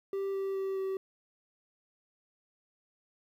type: tone with pitch steps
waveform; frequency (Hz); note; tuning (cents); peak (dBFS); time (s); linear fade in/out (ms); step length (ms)
triangle; 391.7 / 389 / 386.3 / 383.6; G4 / G4 / G4 / G4; -1 / -13 / -25 / -37; -29; 0.13-0.97; 2; 210
effects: 11-bit